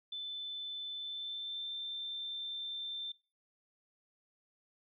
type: tone with pitch glide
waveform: sine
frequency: 3520 to 3565 Hz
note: A7 to A7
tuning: 0 to +22 cents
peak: -38 dBFS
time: 0.12-3.12 s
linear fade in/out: 5 ms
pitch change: +22 cents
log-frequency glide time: 0.95-1.72 s
effects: noise-tail reverb RT60 0.3 s tail -20 dB re dry